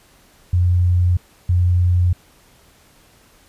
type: tone pair in turn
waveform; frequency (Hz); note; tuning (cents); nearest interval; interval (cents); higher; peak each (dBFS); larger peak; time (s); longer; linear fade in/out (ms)
sine; 88.9 / 88.9; F2 / F2; +31 / +31; unison; 0; neither; -12; neither; 0.53-1.17 / 1.49-2.13; neither; 5
effects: pink hiss -52 dBFS RMS until 3.48 s + resampled to 32000 Hz